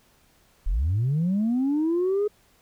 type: linear sweep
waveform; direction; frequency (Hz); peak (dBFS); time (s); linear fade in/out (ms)
sine; up; 30.87 to 423.3; -19; 0.66-2.28; 10
effects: tanh soft clip ceiling -18 dBFS + pink hiss -61 dBFS RMS until 2.61 s